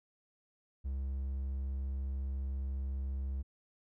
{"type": "tone", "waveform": "triangle", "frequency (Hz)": 67.2, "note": "C2", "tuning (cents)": 47, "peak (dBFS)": -32, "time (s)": [0.84, 3.43], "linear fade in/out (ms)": 20, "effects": []}